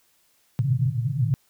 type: band-pass noise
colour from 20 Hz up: white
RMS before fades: -23 dBFS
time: 0.59-1.34 s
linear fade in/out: 0 ms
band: 110 to 150 Hz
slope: 96 dB/octave
effects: white hiss -64 dBFS RMS until 1.49 s